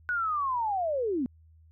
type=linear sweep; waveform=sine; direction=down; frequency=1484 to 233.1 Hz; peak=-26 dBFS; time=0.09-1.26 s; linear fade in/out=0 ms; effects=added 80 Hz sine -54 dBFS peak until 1.71 s